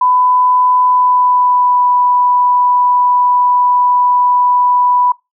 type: tone with pitch glide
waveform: sine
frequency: 1000 to 987.4 Hz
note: B5 to B5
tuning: +21 to -1 cents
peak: -8 dBFS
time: 0.01-5.12 s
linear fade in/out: 5 ms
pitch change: -22 cents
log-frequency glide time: 0.85-1.86 s
effects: noise-tail reverb RT60 0.2 s tail -21 dB re dry